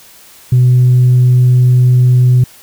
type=tone; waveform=sine; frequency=125.3 Hz; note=B2; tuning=25 cents sharp; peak=-3 dBFS; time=0.52-2.44 s; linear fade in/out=5 ms; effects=tanh soft clip ceiling -2 dBFS + white hiss -40 dBFS RMS until 2.62 s